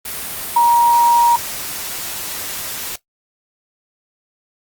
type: tone in noise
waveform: sine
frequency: 945 Hz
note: A#5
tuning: 23 cents sharp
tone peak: -8 dBFS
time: 0.56-1.36 s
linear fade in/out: 5 ms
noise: white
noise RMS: -26 dBFS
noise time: 0.05-2.96 s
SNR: +15 dB
effects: noise-tail reverb RT60 0.1 s tail -17 dB re dry + Opus 32 kbps